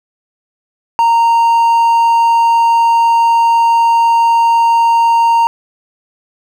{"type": "tone", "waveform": "triangle", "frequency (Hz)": 926, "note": "A#5", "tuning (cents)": -12, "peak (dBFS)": -5, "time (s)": [0.99, 5.47], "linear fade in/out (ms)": 0, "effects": []}